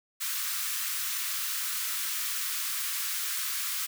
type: high-pass noise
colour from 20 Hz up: white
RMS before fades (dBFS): -32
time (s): 0.2-3.87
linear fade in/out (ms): 20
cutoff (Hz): 1100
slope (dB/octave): 48
effects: none